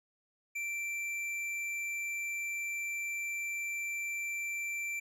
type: tone with tanh clipping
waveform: sine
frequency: 2347 Hz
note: D7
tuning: 2 cents flat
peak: -36 dBFS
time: 0.55-5 s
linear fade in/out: 10 ms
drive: 11 dB
effects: none